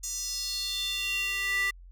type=tone with high-pass filter sweep; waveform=square; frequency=394 Hz; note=G4; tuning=9 cents sharp; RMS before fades=-31 dBFS; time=0.03-1.71 s; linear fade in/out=10 ms; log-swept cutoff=6600 to 1800 Hz; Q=4.7; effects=added 44 Hz sine -46 dBFS peak until 1.91 s